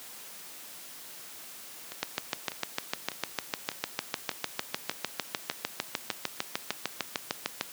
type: two click trains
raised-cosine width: 0.2 ms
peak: -10 / -21 dBFS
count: 38 / 10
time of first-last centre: 2.03-7.611 / 1.92-7.309 s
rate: 6.63 / 1.67 Hz
effects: white hiss -46 dBFS RMS until 7.72 s + high-pass 150 Hz 12 dB/octave